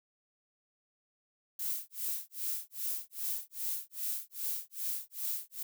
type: noise with tremolo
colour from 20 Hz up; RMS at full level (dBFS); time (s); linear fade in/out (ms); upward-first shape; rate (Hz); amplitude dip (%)
violet; -34; 1.59-5.63; 5; sine; 2.5; 100
effects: none